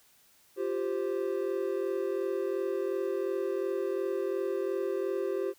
triangle chord, F suspended second, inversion none, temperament equal, 349.2 / 392 / 523.3 Hz, F4 / G4 / C5, 0 / 0 / 0 cents, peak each -33 / -29 / -34 dBFS, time 0.56-5.54 s, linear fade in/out 50 ms, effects white hiss -63 dBFS RMS until 5.58 s

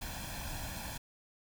pink noise with comb filter, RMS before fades -41 dBFS, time 0.01-0.98 s, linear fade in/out 10 ms, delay 1.2 ms, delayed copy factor +0.75, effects none

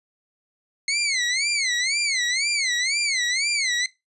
20% pulse tone with vibrato, 2137 Hz, C7, 36 cents sharp, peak -16 dBFS, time 0.88-3.86 s, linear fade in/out 2 ms, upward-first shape sine, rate 2 Hz, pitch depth 190 cents each way, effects noise-tail reverb RT60 0.2 s tail -19 dB re dry + resampled to 24000 Hz

